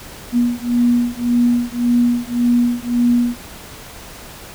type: beating tone pair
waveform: sine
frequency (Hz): 240 / 241.8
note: B3 / B3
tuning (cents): -49 / -36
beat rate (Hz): 1.8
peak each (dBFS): -16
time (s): 0.32-3.37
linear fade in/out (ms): 50
effects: pink hiss -36 dBFS RMS until 4.54 s